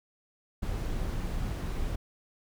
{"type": "noise", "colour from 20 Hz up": "brown", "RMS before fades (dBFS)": -32, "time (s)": [0.62, 1.96], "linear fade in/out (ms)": 10, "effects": []}